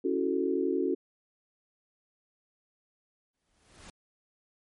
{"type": "chord", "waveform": "sine", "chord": "F# minor seventh", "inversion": "second", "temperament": "equal", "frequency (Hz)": [277.2, 329.6, 370, 440], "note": ["C#4", "E4", "F#4", "A4"], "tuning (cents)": [0, 0, 0, 0], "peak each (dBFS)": [-31, -33, -29, -33], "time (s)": [0.04, 0.95], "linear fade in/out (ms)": 10}
{"type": "noise with exponential growth", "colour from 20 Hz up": "pink", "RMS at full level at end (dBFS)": -46, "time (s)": [3.34, 3.9], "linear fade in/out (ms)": 2, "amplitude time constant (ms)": 120}
{"effects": ["MP3 48 kbps"]}